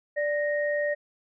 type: tone pair together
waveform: sine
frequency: 587.3 / 1864.7 Hz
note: D5 / A#6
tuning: 0 / 0 cents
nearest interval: octave + minor sixth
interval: 2000 cents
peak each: -25 / -30 dBFS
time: 0.16-0.95 s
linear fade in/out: 20 ms
effects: none